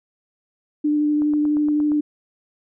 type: tone with vibrato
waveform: sine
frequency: 298 Hz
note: D4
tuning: 25 cents sharp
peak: -16 dBFS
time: 0.84-2.01 s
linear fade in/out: 10 ms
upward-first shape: square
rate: 12 Hz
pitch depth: 9 cents each way
type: click train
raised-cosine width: 1 ms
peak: -24 dBFS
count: 7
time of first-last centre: 1.22-1.918 s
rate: 8.59 Hz
effects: none